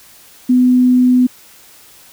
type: tone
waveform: sine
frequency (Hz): 250.9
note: B3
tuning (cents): +28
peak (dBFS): -7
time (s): 0.49-1.27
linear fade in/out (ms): 10
effects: white hiss -43 dBFS RMS until 2.12 s